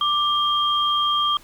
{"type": "tone pair together", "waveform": "sine", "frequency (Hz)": [1179, 3210], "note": ["D6", "G7"], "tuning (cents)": [6, 40], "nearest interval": "octave + perfect fourth", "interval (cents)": 1734, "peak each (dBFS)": [-20, -21], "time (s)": [0.01, 1.37], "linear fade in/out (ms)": 2, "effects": ["pink hiss -49 dBFS RMS until 1.43 s"]}